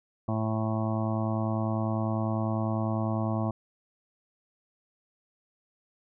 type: harmonic tone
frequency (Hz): 110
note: A2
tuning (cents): 0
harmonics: 1 / 2 / 3 / 5 / 6 / 7 / 8 / 9 / 10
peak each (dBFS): -29 / -31 / -36 / -40 / -36 / -40 / -43 / -42 / -41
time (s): 0.28-3.51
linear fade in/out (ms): 5
effects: none